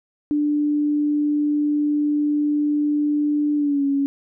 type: tone with pitch glide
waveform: sine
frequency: 295.4 to 278.8 Hz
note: D4 to C#4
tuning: +10 to +10 cents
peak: -17 dBFS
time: 0.31-4.06 s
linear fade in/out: 0 ms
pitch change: -100 cents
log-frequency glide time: 3.56-3.84 s
effects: none